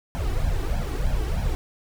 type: noise with flanger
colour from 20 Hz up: brown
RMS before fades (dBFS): -24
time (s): 0.15-1.55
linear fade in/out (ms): 0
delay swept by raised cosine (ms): 1.2 to 2.7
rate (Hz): 3.2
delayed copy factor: +0.8
effects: none